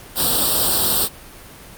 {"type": "noise with comb filter", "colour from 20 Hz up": "white", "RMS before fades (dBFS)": -17, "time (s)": [0.15, 1.09], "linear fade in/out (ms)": 50, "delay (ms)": 0.23, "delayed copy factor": 0.95, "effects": ["pink hiss -40 dBFS RMS until 1.77 s", "Opus 48 kbps"]}